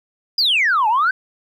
sine exponential two-way sweep, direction down then up, 5050 to 830.6 to 1578 Hz, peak -12 dBFS, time 0.38-1.11 s, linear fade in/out 5 ms, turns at 0.88 s, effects tanh soft clip ceiling -10 dBFS + 9-bit

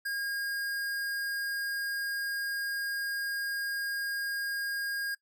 square tone, 1624 Hz, G#6, 39 cents flat, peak -32 dBFS, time 0.05-5.15 s, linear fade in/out 10 ms, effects noise-tail reverb RT60 0.1 s tail -20 dB re dry

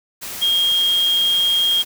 sine tone in noise, 3239 Hz, G#7, 44 cents flat, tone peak -14 dBFS, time 0.41-1.83 s, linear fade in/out 20 ms, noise white, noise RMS -30 dBFS, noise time 0.21-1.85 s, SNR +13 dB, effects none

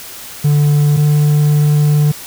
triangle tone pair in turn, 146.83 / 148.54 Hz, D3 / D3, 0 / +20 cents, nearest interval unison, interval 20 cents, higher second, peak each -6 dBFS, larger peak neither, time 0.44-0.97 / 0.97-2.12 s, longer second, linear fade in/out 10 ms, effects white hiss -31 dBFS RMS until 2.26 s

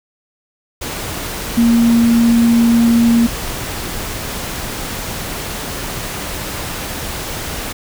sine tone in noise, 233.1 Hz, A#3, in tune, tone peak -8 dBFS, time 1.57-3.27 s, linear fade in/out 10 ms, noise pink, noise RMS -24 dBFS, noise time 0.81-7.73 s, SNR +13 dB, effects none

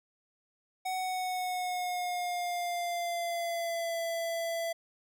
square tone with pitch glide, 746 to 668.5 Hz, F#5 to E5, +14 to +24 cents, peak -32 dBFS, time 0.85-4.73 s, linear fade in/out 10 ms, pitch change -190 cents, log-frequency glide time 0.95-3.99 s, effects none

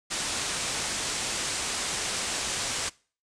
white low-pass noise, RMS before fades -31 dBFS, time 0.1-2.9 s, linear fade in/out 20 ms, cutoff 9000 Hz, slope 48 dB/octave, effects noise-tail reverb RT60 0.4 s tail -23 dB re dry

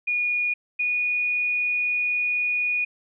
sine tone pair in turn, 2445 / 2459 Hz, D#7 / D#7, -31 / -21 cents, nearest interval unison, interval 10 cents, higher second, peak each -21 dBFS, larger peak neither, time 0.07-0.54 / 0.79-2.85 s, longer second, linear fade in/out 10 ms, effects none

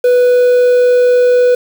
triangle tone with quantisation, 493.9 Hz, B4, in tune, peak -4 dBFS, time 0.04-1.55 s, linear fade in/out 5 ms, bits 5, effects none

